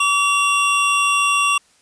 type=tone pair together; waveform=square; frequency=1143.5 / 2753 Hz; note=D6 / F7; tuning=-47 / -25 cents; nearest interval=octave + minor third; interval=1522 cents; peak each=-18 dBFS; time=0-1.58 s; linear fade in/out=5 ms; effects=white hiss -56 dBFS RMS until 1.81 s + resampled to 22050 Hz